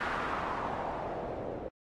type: noise with low-pass filter sweep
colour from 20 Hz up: white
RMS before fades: -36 dBFS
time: 0-1.69 s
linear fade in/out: 10 ms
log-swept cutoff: 1500 to 460 Hz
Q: 2.3
effects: AAC 32 kbps